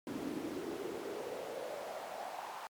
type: noise with high-pass filter sweep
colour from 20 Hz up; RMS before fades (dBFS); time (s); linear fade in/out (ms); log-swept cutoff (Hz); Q
brown; -42; 0.07-2.67; 0; 260 to 880; 3.9
effects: MP3 96 kbps